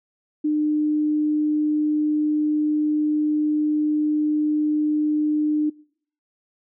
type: tone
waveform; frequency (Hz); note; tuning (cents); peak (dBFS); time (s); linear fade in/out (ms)
sine; 302.2; D4; +50; -18; 0.44-5.7; 10
effects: noise-tail reverb RT60 0.6 s tail -24 dB re dry